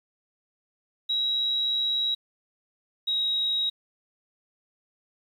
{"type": "tone pair in turn", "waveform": "sine", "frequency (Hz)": [3859, 3812], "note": ["B7", "A#7"], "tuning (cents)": [-41, 38], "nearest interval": "unison", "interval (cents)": 21, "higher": "first", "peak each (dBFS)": -23, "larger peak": "neither", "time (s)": [[1.09, 2.15], [3.07, 3.7]], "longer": "first", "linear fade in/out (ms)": 10, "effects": ["9-bit"]}